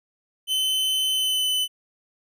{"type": "tone with pitch glide", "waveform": "45% pulse", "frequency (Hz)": [3049, 3017], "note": ["G7", "F#7"], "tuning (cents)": [-49, 33], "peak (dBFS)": -21, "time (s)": [0.47, 1.68], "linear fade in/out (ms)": 50, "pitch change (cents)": -18, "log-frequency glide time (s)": [1.12, 1.47], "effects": []}